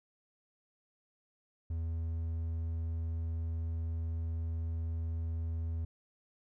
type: tone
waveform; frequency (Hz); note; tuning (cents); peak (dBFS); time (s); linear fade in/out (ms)
triangle; 82; E2; -9; -31; 1.7-5.85; 5
effects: none